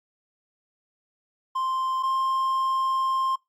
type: tone pair in turn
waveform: triangle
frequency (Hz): 1046.5 / 1056.8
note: C6 / C6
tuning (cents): 0 / +17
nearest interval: unison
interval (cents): 17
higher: second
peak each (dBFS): -22 / -20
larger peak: second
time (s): 1.55-2.03 / 2.03-3.36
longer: second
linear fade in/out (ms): 10
effects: noise-tail reverb RT60 0.2 s tail -24 dB re dry + Opus 48 kbps